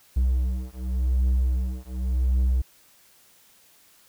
triangle beating tone pair, 62.8 / 63.69 Hz, B1 / C2, +30 / -46 cents, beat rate 0.89 Hz, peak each -22 dBFS, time 0.16-2.62 s, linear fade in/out 10 ms, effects white hiss -57 dBFS RMS until 4.08 s

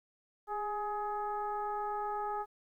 sine tone with frequency modulation, 836 Hz, G#5, 11 cents sharp, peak -33 dBFS, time 0.47-2.46 s, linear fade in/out 50 ms, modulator 425 Hz, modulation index 0.97, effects 12-bit

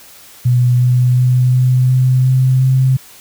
sine tone with pitch steps, 123.47 / 124.69 / 125.92 / 127.16 / 128.42 / 129.68 / 130.96 Hz, B2 / B2 / B2 / C3 / C3 / C3 / C3, 0 / +17 / +34 / -49 / -32 / -15 / +2 cents, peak -8 dBFS, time 0.45-2.97 s, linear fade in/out 10 ms, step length 360 ms, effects white hiss -40 dBFS RMS until 3.2 s

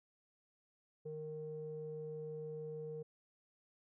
square tone with low-pass filter, 154.4 Hz, D#3, 13 cents flat, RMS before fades -45 dBFS, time 1.05-3.03 s, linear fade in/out 10 ms, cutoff 440 Hz, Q 8.8, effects none

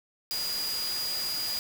sine tone in noise, 4877 Hz, D#8, 35 cents flat, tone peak -30 dBFS, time 0.31-1.59 s, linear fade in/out 0 ms, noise white, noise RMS -36 dBFS, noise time 0.31-1.59 s, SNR +3 dB, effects none

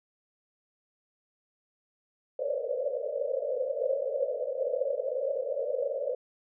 pink band-pass noise, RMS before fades -31 dBFS, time 2.39-6.15 s, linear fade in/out 5 ms, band 490 to 590 Hz, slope 96 dB/octave, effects none

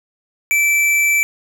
square tone, 2325 Hz, D7, 18 cents flat, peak -13 dBFS, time 0.51-1.23 s, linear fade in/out 0 ms, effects none

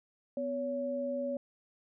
sine tone pair together, 250.8 / 563 Hz, B3 / C#5, +27 / +27 cents, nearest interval octave + major second, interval 1400 cents, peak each -37 / -33 dBFS, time 0.37-1.37 s, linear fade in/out 2 ms, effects none

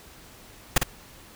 pink noise with echo, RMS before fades -17 dBFS, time 0.76-0.78 s, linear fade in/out 5 ms, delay 53 ms, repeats 1, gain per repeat -6 dB, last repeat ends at 0.833 s, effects pink hiss -49 dBFS RMS until 1.35 s

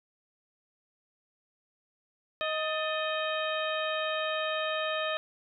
harmonic tone with a mistuned harmonic, 626 Hz, D#5, 10 cents sharp, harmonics 1 / 2 / 3 / 4 / 5 / 6, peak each -32 / -35 / -37 / -38 / -39 / -40 dBFS, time 2.41-5.17 s, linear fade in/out 0 ms, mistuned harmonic 3, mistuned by -93 cents, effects none

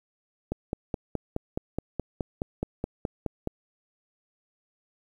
click train, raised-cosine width 2 ms, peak -15 dBFS, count 15, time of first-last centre 0.52-3.474 s, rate 4.74 Hz, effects 9-bit

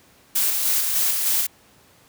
blue noise with tremolo, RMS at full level -20 dBFS, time 0.35-1.47 s, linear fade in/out 10 ms, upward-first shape square, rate 3.3 Hz, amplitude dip 30%, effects pink hiss -54 dBFS RMS until 2.08 s + high-pass 80 Hz 12 dB/octave

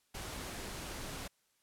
pink noise, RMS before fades -43 dBFS, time 0.14-1.28 s, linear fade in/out 10 ms, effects white hiss -75 dBFS RMS until 1.62 s + low-pass 12000 Hz 12 dB/octave

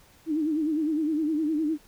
sine tone with vibrato, 308.9 Hz, D#4, 12 cents flat, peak -23 dBFS, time 0.26-1.78 s, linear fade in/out 50 ms, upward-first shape sine, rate 9.8 Hz, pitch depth 94 cents each way, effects pink hiss -57 dBFS RMS until 1.87 s

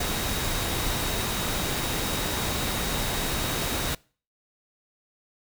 sine tone in noise, 3781 Hz, A#7, 24 cents sharp, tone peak -38 dBFS, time 0-3.95 s, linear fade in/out 5 ms, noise pink, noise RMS -28 dBFS, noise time 0-3.95 s, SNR -13 dB, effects noise-tail reverb RT60 0.4 s tail -24 dB re dry

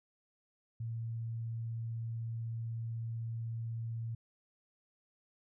sine tone, 114.5 Hz, A#2, 31 cents flat, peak -36 dBFS, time 0.8-4.15 s, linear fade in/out 5 ms, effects none

